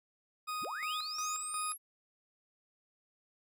40% pulse tone with tremolo, 1244.5 Hz, D#6, in tune, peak -35 dBFS, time 0.47-1.74 s, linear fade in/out 20 ms, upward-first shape square, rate 2.8 Hz, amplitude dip 60%
sine linear sweep, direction up, 34.65 to 11470 Hz, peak -38 dBFS, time 0.61-1.78 s, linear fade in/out 50 ms
effects none

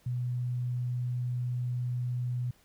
sine tone, 123.47 Hz, B2, in tune, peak -29 dBFS, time 0.06-2.51 s, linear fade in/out 5 ms, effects pink hiss -64 dBFS RMS until 2.64 s

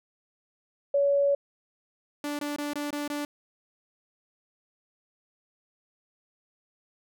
sine tone, 564 Hz, C#5, 30 cents sharp, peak -20 dBFS, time 0.94-1.35 s, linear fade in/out 5 ms
sawtooth tone bursts, 292.1 Hz, D4, 9 cents flat, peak -26 dBFS, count 6, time 2.24-3.25 s, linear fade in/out 2 ms, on 150 ms, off 22 ms
effects none

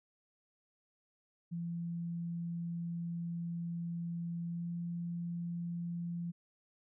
sine tone with pitch glide, 170 to 171.58 Hz, F3 to F3, -46 to -30 cents, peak -36 dBFS, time 1.51-6.32 s, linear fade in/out 20 ms, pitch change +16 cents, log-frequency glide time 4.46-4.7 s, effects none

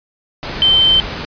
sine tone in noise, 3100 Hz, G7, 20 cents flat, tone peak -8 dBFS, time 0.62-1 s, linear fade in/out 0 ms, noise pink, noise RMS -24 dBFS, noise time 0.43-1.25 s, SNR +13 dB, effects resampled to 11025 Hz

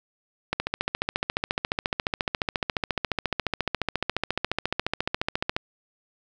click train, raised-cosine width 0.3 ms, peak -8 dBFS, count 73, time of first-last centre 0.53-5.565 s, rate 14.3 Hz, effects none

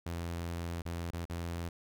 sawtooth tone with dropouts, 85.1 Hz, F2, 44 cents flat, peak -32 dBFS, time 0.06-1.69 s, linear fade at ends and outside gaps 5 ms, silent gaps 0.82-0.853 / 1.107-1.133 / 1.254-1.297 s, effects none

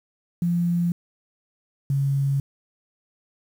sine tone pair in turn, 172.9 / 138.46 Hz, F3 / C#3, -17 / -2 cents, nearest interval major third, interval 385 cents, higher first, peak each -19 dBFS, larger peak neither, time 0.42-0.92 / 1.9-2.4 s, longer neither, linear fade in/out 2 ms, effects 8-bit

